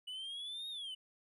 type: exponential two-way sweep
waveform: triangle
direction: up then down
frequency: 2951 to 3763 to 2951 Hz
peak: -40 dBFS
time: 0.07-0.95 s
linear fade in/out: 10 ms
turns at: 0.69 s
effects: resampled to 32000 Hz